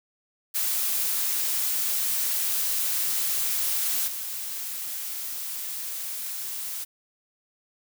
blue noise with level steps, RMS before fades -26 / -33 dBFS, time 0.54-6.85 s, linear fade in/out 20 ms, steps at 4.07 s, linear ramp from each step 10 ms, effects none

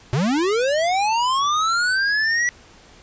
square linear sweep, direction up, 116.54 to 1957 Hz, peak -18 dBFS, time 0.13-2.49 s, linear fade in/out 0 ms, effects pink hiss -48 dBFS RMS until 3.02 s + resampled to 16000 Hz

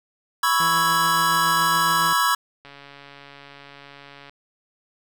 square chord, C# minor seventh, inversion third, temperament equal, 987.8 / 1108.7 / 1318.5 / 1661.2 Hz, B5 / C#6 / E6 / G#6, 0 / 0 / 0 / 0 cents, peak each -24 / -23 / -24 / -25 dBFS, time 0.43-2.35 s, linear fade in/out 5 ms
sawtooth tone with tremolo, 166 Hz, E3, 12 cents sharp, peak -26 dBFS, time 0.6-2.13 s, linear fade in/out 0 ms, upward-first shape triangle, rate 7.1 Hz, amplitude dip 30%
click train, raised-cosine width 0.3 ms, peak -27 dBFS, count 233, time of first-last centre 2.65-4.295 s, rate 141 Hz
effects none

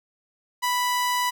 sawtooth tone, 987.8 Hz, B5, in tune, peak -18 dBFS, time 0.62-1.31 s, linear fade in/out 20 ms, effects none

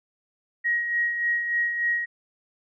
sine tone with tremolo, 1892 Hz, A#6, 25 cents sharp, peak -20 dBFS, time 0.64-2.06 s, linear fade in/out 20 ms, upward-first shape sine, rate 3.4 Hz, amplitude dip 50%, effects none

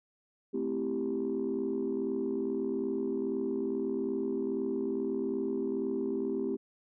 sine chord, A minor seventh, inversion none, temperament equal, 220 / 261.6 / 329.6 / 392 Hz, A3 / C4 / E4 / G4, 0 / 0 / 0 / 0 cents, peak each -37 / -34 / -37 / -32 dBFS, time 0.53-6.57 s, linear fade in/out 20 ms, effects tanh soft clip ceiling -23 dBFS

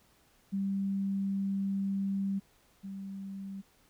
sine tone pair in turn, 196 / 195.14 Hz, G3 / G3, 0 / -8 cents, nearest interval unison, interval 8 cents, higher first, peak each -29 / -38 dBFS, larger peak first, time 0.52-2.4 / 2.83-3.62 s, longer first, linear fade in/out 20 ms, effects pink hiss -66 dBFS RMS until 3.89 s

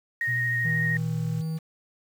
sine tone with vibrato, 1864.7 Hz, A#6, in tune, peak -24 dBFS, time 0.21-0.97 s, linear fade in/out 2 ms, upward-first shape triangle, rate 13 Hz, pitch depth 15 cents each way
sine tone with pitch glide, 121.1 to 118.54 Hz, B2 to A#2, -34 to +29 cents, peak -29 dBFS, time 0.27-1.42 s, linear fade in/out 20 ms, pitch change -37 cents, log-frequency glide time 0.38-0.69 s
triangle tone, 160 Hz, D#3, 49 cents sharp, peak -25 dBFS, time 0.64-1.59 s, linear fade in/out 20 ms
effects 8-bit

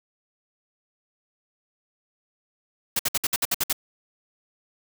white noise bursts, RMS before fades -23 dBFS, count 9, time 2.96-3.729 s, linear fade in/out 5 ms, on 33 ms, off 59 ms, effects none

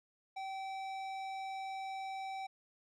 square tone with low-pass filter, 771 Hz, G5, 29 cents flat, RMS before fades -42 dBFS, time 0.36-2.47 s, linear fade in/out 10 ms, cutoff 4800 Hz, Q 0.62, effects none

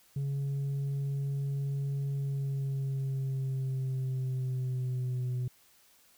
sine tone with pitch glide, 139.1 to 125.36 Hz, C#3 to B2, +6 to +26 cents, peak -27 dBFS, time 0.16-5.48 s, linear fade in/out 5 ms, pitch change -180 cents, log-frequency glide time 2.13-5.33 s, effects tanh soft clip ceiling -29 dBFS + white hiss -63 dBFS RMS until 6.17 s

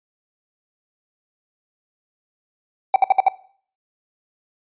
triangle tone bursts, 769 Hz, G5, 33 cents flat, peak -7 dBFS, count 5, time 2.94-3.284 s, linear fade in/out 2 ms, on 20 ms, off 61 ms, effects noise-tail reverb RT60 0.5 s tail -19 dB re dry + resampled to 8000 Hz

